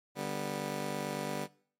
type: chord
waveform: 15% pulse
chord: G major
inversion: second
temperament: just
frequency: 147 / 196 / 245 Hz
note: D3 / G3 / B3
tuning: +2 / 0 / -14 cents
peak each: -33 dBFS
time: 0.15-1.48 s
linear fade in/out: 50 ms
effects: noise-tail reverb RT60 0.5 s tail -21 dB re dry + MP3 64 kbps